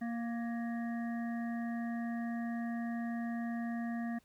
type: harmonic tone with a mistuned harmonic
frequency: 233.1 Hz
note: A#3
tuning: in tune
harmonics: 1 / 3 / 5 / 7 / 8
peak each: -35 / -45 / -55 / -52 / -50 dBFS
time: 0.01-4.19 s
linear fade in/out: 10 ms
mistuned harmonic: 7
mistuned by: +42 cents
effects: pink hiss -70 dBFS RMS until 4.24 s